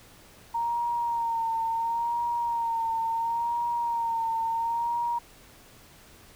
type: tone with vibrato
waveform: sine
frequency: 927 Hz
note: A#5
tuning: 10 cents flat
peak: -25 dBFS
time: 0.54-5.19 s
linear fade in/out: 10 ms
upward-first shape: sine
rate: 0.72 Hz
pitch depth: 38 cents each way
effects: pink hiss -53 dBFS RMS until 6.35 s